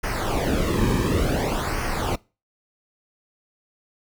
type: noise with flanger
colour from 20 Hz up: brown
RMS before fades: -23 dBFS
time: 0.03-2.16 s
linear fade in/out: 10 ms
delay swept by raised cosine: 0.26 to 1.46 ms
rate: 0.56 Hz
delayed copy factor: -0.75
effects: noise-tail reverb RT60 0.3 s tail -23 dB re dry